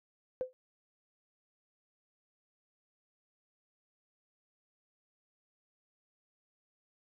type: tone with exponential decay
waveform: sine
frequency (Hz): 511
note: C5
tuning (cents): -41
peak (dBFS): -27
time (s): 0.41-0.53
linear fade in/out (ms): 0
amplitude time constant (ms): 25
effects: tanh soft clip ceiling -24 dBFS